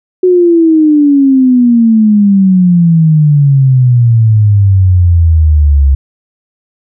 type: exponential sweep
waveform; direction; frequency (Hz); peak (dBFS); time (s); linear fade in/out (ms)
sine; down; 370 to 67.2; -3; 0.23-5.95; 5
effects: none